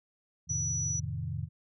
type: chord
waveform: sine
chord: F dominant seventh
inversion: none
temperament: equal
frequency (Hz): 87.31 / 110 / 130.81 / 155.56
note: F2 / A2 / C3 / Eb3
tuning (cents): 0 / 0 / 0 / 0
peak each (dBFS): -38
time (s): 0.47-1.49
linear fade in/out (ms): 50
type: tone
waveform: sine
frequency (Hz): 5900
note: F#8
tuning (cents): -6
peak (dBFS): -31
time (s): 0.49-1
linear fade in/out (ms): 10
effects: none